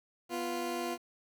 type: tone pair together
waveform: 20% pulse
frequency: 246 / 347.9 Hz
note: B3 / F4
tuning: -7 / -7 cents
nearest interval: tritone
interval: 600 cents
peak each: -34 / -30 dBFS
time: 0.29-0.98 s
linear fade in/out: 50 ms
effects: 10-bit